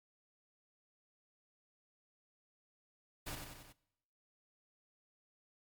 pink noise with echo, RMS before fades -43 dBFS, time 3.26-3.36 s, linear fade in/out 10 ms, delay 92 ms, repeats 4, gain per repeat -4 dB, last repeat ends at 3.728 s, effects noise-tail reverb RT60 0.9 s tail -22 dB re dry + MP3 96 kbps

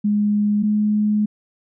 sine tone pair in turn, 207.7 / 210.6 Hz, G#3 / G#3, 0 / +24 cents, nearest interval unison, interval 24 cents, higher second, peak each -15 dBFS, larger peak neither, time 0.04-0.63 / 0.63-1.26 s, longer second, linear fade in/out 10 ms, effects none

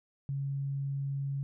sine tone, 138.59 Hz, C#3, in tune, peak -31 dBFS, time 0.29-1.43 s, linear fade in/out 0 ms, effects none

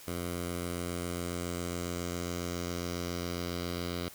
10% pulse tone with low-pass filter sweep, 87.31 Hz, F2, in tune, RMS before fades -36 dBFS, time 0.07-4.09 s, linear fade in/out 10 ms, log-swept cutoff 12000 to 4400 Hz, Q 2.8, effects white hiss -51 dBFS RMS until 4.14 s

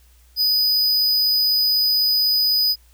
square tone, 4978 Hz, D#8, in tune, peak -16 dBFS, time 0.36-2.76 s, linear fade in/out 50 ms, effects added 60 Hz sine -50 dBFS peak until 2.93 s + white hiss -58 dBFS RMS until 2.93 s

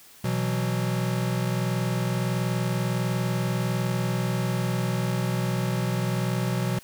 square chord, B suspended fourth, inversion none, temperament equal, 123.47 / 164.81 / 185 Hz, B2 / E3 / F#3, 0 / 0 / 0 cents, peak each -27 / -32 / -30 dBFS, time 0.24-6.79 s, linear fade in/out 5 ms, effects white hiss -51 dBFS RMS until 6.83 s

